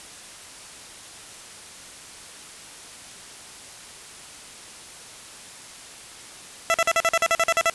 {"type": "tone bursts", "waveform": "15% pulse", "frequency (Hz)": 666, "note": "E5", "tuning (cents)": 18, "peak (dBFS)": -11, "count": 12, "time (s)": [6.7, 7.698], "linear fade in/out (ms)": 0, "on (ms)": 41, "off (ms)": 46, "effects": ["white hiss -42 dBFS RMS until 7.74 s", "resampled to 24000 Hz"]}